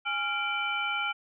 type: tone cluster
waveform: sine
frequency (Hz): 823 / 1385 / 2345 / 3028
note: G#5 / F6 / D7 / F#7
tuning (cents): -16 / -15 / -3 / +39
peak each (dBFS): -36 / -31 / -32 / -36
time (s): 0.05-1.13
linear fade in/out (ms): 20
effects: none